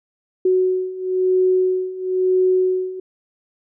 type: beating tone pair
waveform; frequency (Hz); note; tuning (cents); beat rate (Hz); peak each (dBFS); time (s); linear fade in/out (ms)
sine; 370 / 371; F#4 / F#4; 0 / +5; 1; -20 / -17; 0.45-3; 5
effects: none